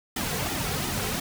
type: noise with flanger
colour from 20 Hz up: pink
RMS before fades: -29 dBFS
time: 0.16-1.2 s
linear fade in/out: 5 ms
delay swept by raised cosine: 1.8 to 3.4 ms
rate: 2.8 Hz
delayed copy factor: -0.7
effects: none